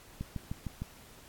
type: click train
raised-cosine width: 5 ms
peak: -23 dBFS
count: 5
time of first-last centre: 0.21-0.82 s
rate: 6.56 Hz
effects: pink hiss -55 dBFS RMS until 1.28 s + AAC 64 kbps